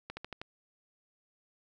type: slowing click train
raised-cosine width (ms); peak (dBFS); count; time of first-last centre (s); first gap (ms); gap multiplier
0.3; -24; 5; 0.1-0.415; 70; 1.08
effects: none